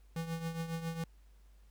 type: tone with tremolo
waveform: square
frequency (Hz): 164.81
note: E3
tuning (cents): 0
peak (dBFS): -34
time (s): 0.16-1.04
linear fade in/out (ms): 2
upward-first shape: triangle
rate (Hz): 7.3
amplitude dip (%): 70
effects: added 50 Hz sine -57 dBFS peak until 1.7 s + pink hiss -73 dBFS RMS until 1.7 s